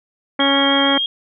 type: harmonic tone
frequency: 277.2 Hz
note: C#4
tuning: in tune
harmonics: 1 / 2 / 3 / 4 / 5 / 6 / 7 / 8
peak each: -18 / -21 / -23 / -24 / -25 / -26 / -26 / -27 dBFS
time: 0.39-0.98 s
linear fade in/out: 5 ms
type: tone with vibrato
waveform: sine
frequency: 3234 Hz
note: G#7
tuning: 47 cents flat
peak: -17 dBFS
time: 0.4-1.06 s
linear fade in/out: 2 ms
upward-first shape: sine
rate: 6.5 Hz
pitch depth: 12 cents each way
effects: none